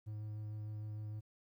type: tone with vibrato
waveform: triangle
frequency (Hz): 106.6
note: G#2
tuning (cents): +46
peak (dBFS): -39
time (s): 0.06-1.21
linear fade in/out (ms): 20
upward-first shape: sine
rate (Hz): 6.6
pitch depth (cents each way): 12
effects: 13-bit